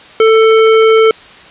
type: tone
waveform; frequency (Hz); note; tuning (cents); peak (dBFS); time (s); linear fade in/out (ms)
square; 443.6; A4; +14; -5; 0.2-1.11; 2
effects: white hiss -36 dBFS RMS until 1.5 s + resampled to 8000 Hz